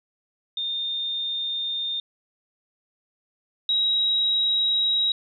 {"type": "tone pair in turn", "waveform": "sine", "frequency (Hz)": [3634, 3832], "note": ["A#7", "A#7"], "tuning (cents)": [-45, 47], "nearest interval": "minor second", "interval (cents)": 92, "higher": "second", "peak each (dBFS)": [-25, -19], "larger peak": "second", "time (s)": [[0.57, 2], [3.69, 5.12]], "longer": "neither", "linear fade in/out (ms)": 2, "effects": []}